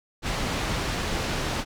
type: low-pass noise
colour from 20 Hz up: pink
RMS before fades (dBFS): -28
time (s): 0.22-1.65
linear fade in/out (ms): 50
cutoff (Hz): 5700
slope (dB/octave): 12
effects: none